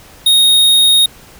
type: tone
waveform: square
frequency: 3729 Hz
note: A#7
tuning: in tune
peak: -7 dBFS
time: 0.26-1.06 s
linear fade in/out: 5 ms
effects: pink hiss -40 dBFS RMS until 1.39 s